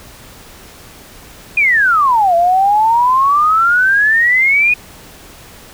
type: exponential two-way sweep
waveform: sine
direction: down then up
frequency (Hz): 2489 to 672 to 2489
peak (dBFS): -8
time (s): 1.57-4.74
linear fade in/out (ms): 5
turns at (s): 2.35
effects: pink hiss -38 dBFS RMS until 5.73 s

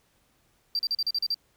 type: tone bursts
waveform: sine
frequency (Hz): 4699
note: D8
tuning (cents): 0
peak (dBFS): -22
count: 8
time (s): 0.75-1.344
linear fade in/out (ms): 2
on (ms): 41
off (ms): 38
effects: tanh soft clip ceiling -22 dBFS + pink hiss -67 dBFS RMS until 1.56 s

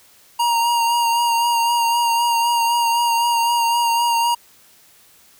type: tone with vibrato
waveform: square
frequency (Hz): 938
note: A#5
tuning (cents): +11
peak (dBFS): -16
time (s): 0.39-4.35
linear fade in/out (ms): 10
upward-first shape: sine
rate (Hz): 3.9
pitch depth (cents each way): 24
effects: white hiss -51 dBFS RMS until 5.39 s

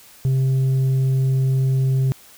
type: tone with tanh clipping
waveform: triangle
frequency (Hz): 132.5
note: C3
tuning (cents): +22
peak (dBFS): -16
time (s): 0.25-2.12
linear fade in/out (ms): 0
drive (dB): 8
effects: white hiss -47 dBFS RMS until 2.37 s

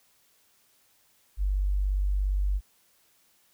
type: tone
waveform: sine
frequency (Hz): 48.62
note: G1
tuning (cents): -13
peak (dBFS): -23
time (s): 1.37-2.61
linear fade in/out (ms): 50
effects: white hiss -65 dBFS RMS until 3.53 s

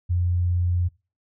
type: tone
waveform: sine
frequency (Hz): 88.3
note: F2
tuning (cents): +20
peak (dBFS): -19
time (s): 0.09-0.89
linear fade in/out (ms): 20
effects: noise-tail reverb RT60 0.3 s tail -22 dB re dry

